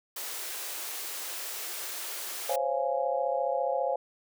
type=high-pass noise; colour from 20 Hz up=white; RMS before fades=-37 dBFS; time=0.16-2.56 s; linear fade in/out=5 ms; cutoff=330 Hz; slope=48 dB/octave
type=chord; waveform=sine; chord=Db major seventh; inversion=third; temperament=just; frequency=519.7 / 554.4 / 693 / 831.5 Hz; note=C5 / Db5 / F5 / Ab5; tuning=-12 / 0 / -14 / +2 cents; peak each=-31 / -31 / -32 / -33 dBFS; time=2.49-3.96 s; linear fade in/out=5 ms
effects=none